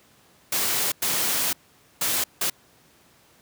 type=noise bursts at uneven times; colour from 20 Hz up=white; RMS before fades=-24 dBFS; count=4; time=0.52-0.92 / 1.02-1.53 / 2.01-2.24 / 2.41-2.5 s; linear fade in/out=5 ms; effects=pink hiss -57 dBFS RMS until 3.41 s + high-pass 100 Hz 12 dB/octave